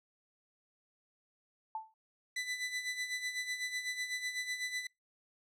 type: tone with exponential decay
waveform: sine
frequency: 880 Hz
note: A5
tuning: in tune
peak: -33 dBFS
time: 1.75-1.94 s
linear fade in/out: 2 ms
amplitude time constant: 40 ms
type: tone with tremolo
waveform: sawtooth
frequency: 1995 Hz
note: B6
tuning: 17 cents sharp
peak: -30 dBFS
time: 2.36-4.87 s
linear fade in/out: 5 ms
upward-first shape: sine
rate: 8 Hz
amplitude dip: 65%
effects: noise-tail reverb RT60 0.2 s tail -26 dB re dry + low-pass 9000 Hz 12 dB/octave